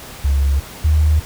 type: tone pair in turn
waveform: sine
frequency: 69.3 / 76.61 Hz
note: C#2 / D#2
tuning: 0 / -26 cents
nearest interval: major second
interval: 174 cents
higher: second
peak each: -12 / -10 dBFS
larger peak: second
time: 0.24-0.6 / 0.84-1.2 s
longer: neither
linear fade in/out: 10 ms
effects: pink hiss -35 dBFS RMS until 1.25 s